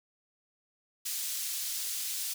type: high-pass noise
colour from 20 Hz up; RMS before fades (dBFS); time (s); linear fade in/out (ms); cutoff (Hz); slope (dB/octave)
pink; -35; 1.05-2.34; 10; 4800; 12
effects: none